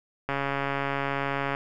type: click train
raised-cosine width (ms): 0.5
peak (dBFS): -13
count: 176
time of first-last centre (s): 0.29-1.549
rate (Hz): 139
effects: none